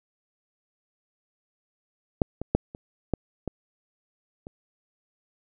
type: clicks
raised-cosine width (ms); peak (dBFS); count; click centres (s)
2; -6 / -18 / -6 / -25 / -10 / -16 / -26; 7; 2.218 / 2.416 / 2.55 / 2.749 / 3.137 / 3.477 / 4.469
effects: none